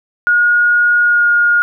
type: tone with pitch glide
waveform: sine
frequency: 1439 to 1426.6 Hz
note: F#6 to F6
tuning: -49 to +36 cents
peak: -8 dBFS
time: 0.27-1.62 s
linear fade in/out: 0 ms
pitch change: -15 cents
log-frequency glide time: 1.02-1.27 s
effects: none